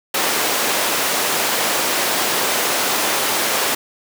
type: high-pass noise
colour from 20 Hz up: pink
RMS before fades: -19 dBFS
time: 0.14-3.75 s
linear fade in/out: 5 ms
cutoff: 420 Hz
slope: 12 dB/octave
effects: none